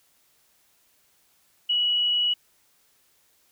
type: tone with frequency modulation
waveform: sine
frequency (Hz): 2928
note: F#7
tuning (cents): -19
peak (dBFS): -20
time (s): 1.69-2.34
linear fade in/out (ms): 10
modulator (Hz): 29.2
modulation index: 0.3
effects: white hiss -64 dBFS RMS until 3.51 s